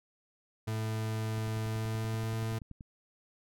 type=tone with pitch glide; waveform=40% pulse; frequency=110 to 111.73 Hz; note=A2 to A2; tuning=0 to +27 cents; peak=-31 dBFS; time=0.67-2.59 s; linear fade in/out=10 ms; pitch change=+27 cents; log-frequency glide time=1.64-2.34 s
type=click train; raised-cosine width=5 ms; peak=-34 dBFS; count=16; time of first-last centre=1.38-2.809 s; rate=10.5 Hz
effects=none